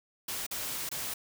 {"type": "noise with dropouts", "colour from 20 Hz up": "white", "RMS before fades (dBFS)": -36, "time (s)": [0.28, 1.14], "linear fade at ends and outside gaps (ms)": 5, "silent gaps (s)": [[0.466, 0.51], [0.891, 0.914]], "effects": []}